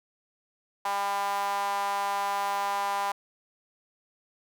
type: tone with high-pass filter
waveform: sawtooth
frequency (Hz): 200.1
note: G3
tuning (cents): +36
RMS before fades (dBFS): -29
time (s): 0.85-3.12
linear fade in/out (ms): 5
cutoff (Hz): 890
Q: 8.6
effects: none